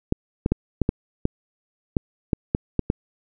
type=clicks; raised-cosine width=3 ms; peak=-6 dBFS; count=11; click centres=0.124 / 0.461 / 0.52 / 0.817 / 0.891 / 1.254 / 1.968 / 2.332 / 2.549 / 2.793 / 2.901 s; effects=none